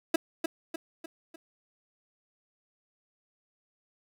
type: tone with echo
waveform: 30% pulse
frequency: 327.2 Hz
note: E4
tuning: 13 cents flat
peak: -18 dBFS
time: 0.14-0.16 s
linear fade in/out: 5 ms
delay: 300 ms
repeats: 4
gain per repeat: -6 dB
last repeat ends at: 1.36 s
effects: none